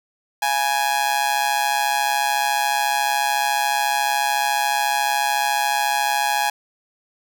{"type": "tone with amplitude modulation", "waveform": "sawtooth", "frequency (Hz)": 831, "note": "G#5", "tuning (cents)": 1, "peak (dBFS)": -11, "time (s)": [0.42, 6.5], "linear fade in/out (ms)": 5, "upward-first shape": "sine", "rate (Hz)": 134, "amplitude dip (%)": 75, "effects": []}